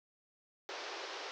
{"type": "band-pass noise", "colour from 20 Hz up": "pink", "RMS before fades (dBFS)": -44, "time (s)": [0.69, 1.31], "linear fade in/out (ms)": 0, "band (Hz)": [360, 5800], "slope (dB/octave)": 48, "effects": []}